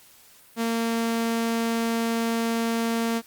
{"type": "tone", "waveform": "sawtooth", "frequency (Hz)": 229.4, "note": "A#3", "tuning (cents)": -28, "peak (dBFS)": -19, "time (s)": [0.56, 3.22], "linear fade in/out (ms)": 50, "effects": ["white hiss -53 dBFS RMS until 3.26 s", "Opus 48 kbps"]}